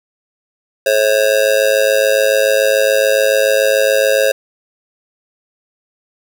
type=tone with amplitude modulation; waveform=square; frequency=539 Hz; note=C#5; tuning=49 cents flat; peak=-7 dBFS; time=0.86-4.32 s; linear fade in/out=5 ms; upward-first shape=sine; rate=107 Hz; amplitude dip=90%; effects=none